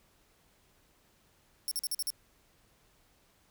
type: tone bursts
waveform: 5% pulse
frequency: 5460 Hz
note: F8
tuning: 40 cents flat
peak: -25 dBFS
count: 6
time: 1.68-2.103 s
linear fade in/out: 0 ms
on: 33 ms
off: 45 ms
effects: pink hiss -67 dBFS RMS until 3.5 s